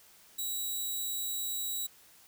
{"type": "tone", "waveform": "5% pulse", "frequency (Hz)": 3881, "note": "B7", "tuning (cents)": -31, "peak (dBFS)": -25, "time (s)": [0.38, 1.87], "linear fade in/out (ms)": 10, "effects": ["white hiss -59 dBFS RMS until 2.27 s"]}